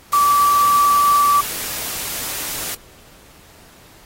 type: tone in noise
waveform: sine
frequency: 1157 Hz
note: D6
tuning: 26 cents flat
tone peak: -11 dBFS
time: 0.13-1.41 s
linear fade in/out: 5 ms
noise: white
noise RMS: -26 dBFS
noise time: 0.12-2.75 s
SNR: +12 dB
effects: pink hiss -47 dBFS RMS until 4.05 s + AAC 48 kbps